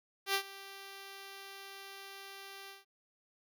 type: tone with ADSR envelope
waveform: 5% pulse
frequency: 392.4 Hz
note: G4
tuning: 2 cents sharp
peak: -17 dBFS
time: 0.26-2.85 s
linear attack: 82 ms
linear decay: 82 ms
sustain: -19 dB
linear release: 160 ms
effects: none